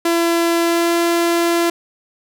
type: tone with pitch glide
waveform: sawtooth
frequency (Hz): 337.5 to 340.2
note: E4 to F4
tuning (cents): +41 to -45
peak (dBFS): -10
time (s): 0.05-1.7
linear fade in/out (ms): 5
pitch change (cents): +14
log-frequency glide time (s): 0.63-0.94
effects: none